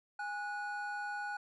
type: tone pair together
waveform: triangle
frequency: 823 / 1466.4 Hz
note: G#5 / F#6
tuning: -16 / -16 cents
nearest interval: minor seventh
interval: 1000 cents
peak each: -38 / -38 dBFS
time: 0.19-1.37 s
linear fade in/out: 5 ms
effects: resampled to 24000 Hz